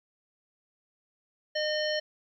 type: harmonic tone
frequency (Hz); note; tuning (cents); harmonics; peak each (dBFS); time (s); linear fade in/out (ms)
610; D#5; -34; 1 / 3 / 5 / 7 / 9; -29 / -34 / -36 / -37 / -39; 1.55-2; 10
effects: 11-bit